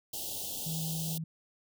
white band-stop noise, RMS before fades -38 dBFS, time 0.13-1.18 s, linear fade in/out 5 ms, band 870 to 2800 Hz, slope 96 dB/octave
sine tone, 161 Hz, E3, 41 cents flat, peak -34 dBFS, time 0.66-1.24 s, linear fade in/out 5 ms
effects none

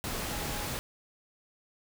sine tone in noise, 830.6 Hz, G#5, in tune, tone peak -44 dBFS, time 0.31-0.66 s, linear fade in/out 0 ms, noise pink, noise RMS -35 dBFS, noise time 0.04-0.79 s, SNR -12 dB, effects none

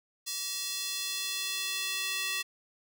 square tone with high-pass filter sweep, 381.3 Hz, G4, 48 cents flat, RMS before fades -34 dBFS, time 0.26-2.43 s, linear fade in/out 20 ms, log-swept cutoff 4800 to 2500 Hz, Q 1.4, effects none

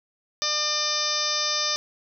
harmonic tone, 600 Hz, D5, 37 cents sharp, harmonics 1 / 2 / 3 / 4 / 5 / 6 / 7 / 8 / 9 / 10, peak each -36 / -32 / -36 / -36 / -40 / -30 / -37 / -29 / -29 / -30 dBFS, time 0.42-1.76 s, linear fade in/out 0 ms, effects none

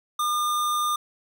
square tone, 1208 Hz, D6, 48 cents sharp, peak -23 dBFS, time 0.19-0.96 s, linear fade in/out 5 ms, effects none

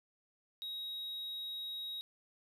triangle tone, 3800 Hz, A#7, 33 cents sharp, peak -38 dBFS, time 0.62-2.01 s, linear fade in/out 0 ms, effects none

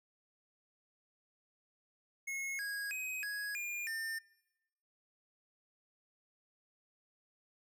square tone with pitch steps, 2173 / 1646 / 2523 / 1665 / 2413 / 1800 Hz, C#7 / G#6 / D#7 / G#6 / D7 / A6, -35 / -16 / +23 / +4 / +46 / +39 cents, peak -38 dBFS, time 2.27-4.19 s, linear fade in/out 10 ms, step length 320 ms, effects noise-tail reverb RT60 1.0 s tail -23 dB re dry

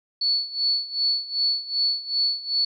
sine tone with tremolo, 4434 Hz, C#8, in tune, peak -18 dBFS, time 0.21-2.65 s, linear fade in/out 5 ms, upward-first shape sine, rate 2.6 Hz, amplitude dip 85%, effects none

